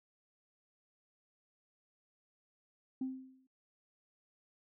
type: tone with exponential decay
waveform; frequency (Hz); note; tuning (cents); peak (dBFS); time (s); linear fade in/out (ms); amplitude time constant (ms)
sine; 261.3; C4; -2; -31; 3.01-3.47; 5; 100
effects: noise-tail reverb RT60 0.1 s tail -18 dB re dry + tanh soft clip ceiling -30 dBFS